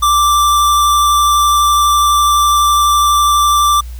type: tone with vibrato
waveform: square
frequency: 1174.7 Hz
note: D6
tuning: in tune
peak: -9 dBFS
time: 0.02-3.81 s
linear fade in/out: 10 ms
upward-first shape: sine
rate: 12 Hz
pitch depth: 9 cents each way
effects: added 60 Hz sine -24 dBFS peak until 3.99 s + white hiss -43 dBFS RMS until 3.99 s